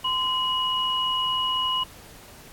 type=tone pair together; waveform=sine; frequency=1028.5 / 2909 Hz; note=C6 / F#7; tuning=-30 / -30 cents; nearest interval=octave + tritone; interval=1800 cents; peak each=-26 / -24 dBFS; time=0.04-1.84 s; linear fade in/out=10 ms; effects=pink hiss -47 dBFS RMS until 2.52 s + AAC 64 kbps